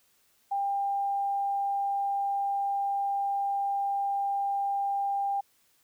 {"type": "tone", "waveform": "sine", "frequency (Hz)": 797, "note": "G5", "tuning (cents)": 28, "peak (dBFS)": -26, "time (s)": [0.51, 5.41], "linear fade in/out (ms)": 10, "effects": ["white hiss -67 dBFS RMS until 5.83 s"]}